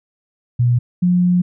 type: tone pair in turn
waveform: sine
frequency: 121.4 / 178.56 Hz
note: B2 / F3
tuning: -29 / +39 cents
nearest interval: perfect fifth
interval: 668 cents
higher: second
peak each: -11 dBFS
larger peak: neither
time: 0.59-0.79 / 1.02-1.42 s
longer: second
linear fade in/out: 10 ms
effects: none